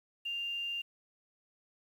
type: tone with quantisation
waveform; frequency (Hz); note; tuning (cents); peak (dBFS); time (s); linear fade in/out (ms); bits
sine; 2794; F7; 0; -34; 0.25-0.82; 10; 10
effects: none